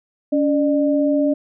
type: tone pair together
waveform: sine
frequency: 283.6 / 601 Hz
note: C#4 / D5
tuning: +40 / +40 cents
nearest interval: octave + minor second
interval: 1300 cents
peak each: -16 / -19 dBFS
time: 0.32-1.34 s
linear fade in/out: 10 ms
effects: none